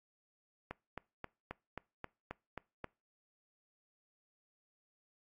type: click train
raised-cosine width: 0.5 ms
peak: -26 dBFS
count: 9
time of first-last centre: 0.71-2.843 s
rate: 3.75 Hz
effects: noise-tail reverb RT60 0.3 s tail -24 dB re dry + AAC 32 kbps